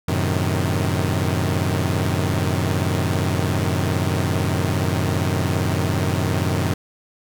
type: chord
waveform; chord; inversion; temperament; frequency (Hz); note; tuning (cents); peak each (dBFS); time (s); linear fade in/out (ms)
sawtooth; F# diminished seventh; none; equal; 92.5 / 110 / 130.81 / 155.56; F#2 / A2 / C3 / Eb3; 0 / 0 / 0 / 0; -18 / -22 / -22 / -21; 0.08-6.74; 5
effects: none